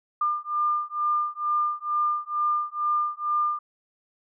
sine beating tone pair, 1200 / 1202.2 Hz, D6 / D6, +37 / +40 cents, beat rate 2.2 Hz, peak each -26 dBFS, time 0.21-3.59 s, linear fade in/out 5 ms, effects none

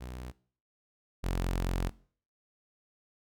sawtooth tone pair in turn, 62.1 / 44.46 Hz, B1 / F1, +10 / +32 cents, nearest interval tritone, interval 578 cents, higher first, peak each -36 / -25 dBFS, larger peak second, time 0-0.32 / 1.23-1.9 s, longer second, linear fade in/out 20 ms, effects noise-tail reverb RT60 0.5 s tail -21 dB re dry

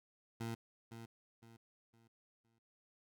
20% pulse tone with echo, 114.8 Hz, A#2, 26 cents flat, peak -35 dBFS, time 0.4-0.55 s, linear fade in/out 10 ms, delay 510 ms, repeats 4, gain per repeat -9 dB, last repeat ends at 2.59 s, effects none

